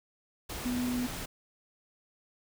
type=tone in noise; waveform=sine; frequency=247 Hz; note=B3; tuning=in tune; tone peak=-29 dBFS; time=0.65-1.07 s; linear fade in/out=10 ms; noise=pink; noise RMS=-39 dBFS; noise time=0.49-1.26 s; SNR=+7 dB; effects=none